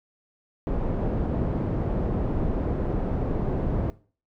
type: low-pass noise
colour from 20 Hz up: pink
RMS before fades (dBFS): -26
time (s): 0.67-3.9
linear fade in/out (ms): 0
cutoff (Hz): 530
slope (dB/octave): 12
effects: noise-tail reverb RT60 0.4 s tail -19 dB re dry